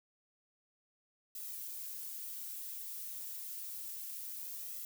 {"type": "noise with flanger", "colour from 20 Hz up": "violet", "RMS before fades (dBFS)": -44, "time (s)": [1.35, 4.85], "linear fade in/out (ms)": 2, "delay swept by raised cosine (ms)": [1.5, 6.6], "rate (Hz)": 0.29, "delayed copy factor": 0.65, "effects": []}